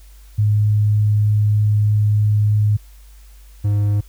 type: tone pair in turn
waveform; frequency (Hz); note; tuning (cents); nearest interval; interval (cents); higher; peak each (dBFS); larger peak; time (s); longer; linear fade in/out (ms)
sine / triangle; 105.2 / 102.92; G#2 / G#2; +23 / -15; unison; 38; first; -12; neither; 0.38-2.77 / 3.64-4.01; first; 10
effects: added 50 Hz sine -40 dBFS peak until 4.08 s + white hiss -53 dBFS RMS until 4.08 s